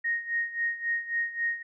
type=tone with tremolo; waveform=sine; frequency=1864.7 Hz; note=A#6; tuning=in tune; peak=-24 dBFS; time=0.04-1.63 s; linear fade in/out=10 ms; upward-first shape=sine; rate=3.7 Hz; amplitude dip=80%; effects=none